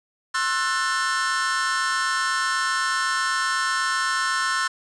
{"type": "chord", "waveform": "45% pulse", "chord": "F# half-diminished seventh", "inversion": "second", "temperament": "just", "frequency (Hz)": [1065.6, 1332, 1480, 1776], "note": ["C6", "E6", "F#6", "A6"], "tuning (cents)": [31, 18, 0, 16], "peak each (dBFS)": -27, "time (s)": [0.34, 4.68], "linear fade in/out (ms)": 10, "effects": ["resampled to 22050 Hz", "8-bit"]}